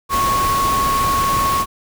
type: tone in noise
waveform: sine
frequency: 1101 Hz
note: C#6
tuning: 12 cents flat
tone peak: -15 dBFS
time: 0.09-1.66 s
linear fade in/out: 50 ms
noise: pink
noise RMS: -23 dBFS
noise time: 0.09-1.66 s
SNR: +5 dB
effects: none